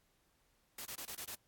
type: noise bursts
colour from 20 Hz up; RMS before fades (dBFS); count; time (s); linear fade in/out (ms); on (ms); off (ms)
white; -45; 6; 0.78-1.35; 5; 75; 24
effects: pink hiss -75 dBFS RMS until 1.47 s + AAC 64 kbps